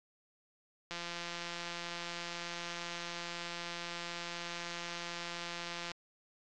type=click train; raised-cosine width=0.2 ms; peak=-23 dBFS; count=862; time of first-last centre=0.91-5.916 s; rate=172 Hz; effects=low-pass 7000 Hz 12 dB/octave + AAC 64 kbps